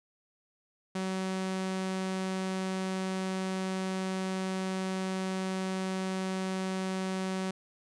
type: tone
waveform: sawtooth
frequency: 188.6 Hz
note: F#3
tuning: 33 cents sharp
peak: -27 dBFS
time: 0.95-7.51 s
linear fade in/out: 5 ms
effects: resampled to 22050 Hz